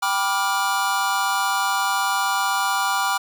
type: chord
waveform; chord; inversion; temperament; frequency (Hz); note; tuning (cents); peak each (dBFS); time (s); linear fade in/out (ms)
square; G dominant seventh; none; just; 784 / 980 / 1176 / 1411.2; G5 / B5 / D6 / F6; 0 / -14 / +2 / +18; -26; 0.02-3.18; 10
effects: none